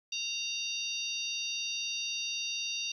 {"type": "harmonic tone with a mistuned harmonic", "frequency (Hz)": 924, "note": "A#5", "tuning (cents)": -16, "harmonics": [3, 4, 5, 6], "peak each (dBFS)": [-37, -38, -39, -40], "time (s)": [0.12, 2.92], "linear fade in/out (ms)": 5, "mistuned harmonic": 6, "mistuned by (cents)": 78, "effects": ["11-bit"]}